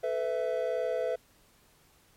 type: chord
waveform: triangle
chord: A suspended second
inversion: none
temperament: equal with one note detuned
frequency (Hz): 440 / 502.2 / 659.3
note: A4 / B4 / E5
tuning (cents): 0 / +29 / 0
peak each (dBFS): -33 / -29 / -30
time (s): 0.03-1.16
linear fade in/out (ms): 10
effects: pink hiss -63 dBFS RMS until 2.16 s + MP3 64 kbps